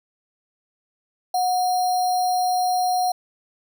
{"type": "tone with sample-and-hold", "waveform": "sine", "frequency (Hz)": 731, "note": "F#5", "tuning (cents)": -21, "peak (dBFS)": -18, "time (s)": [1.34, 3.12], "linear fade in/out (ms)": 5, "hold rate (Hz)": 4900, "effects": []}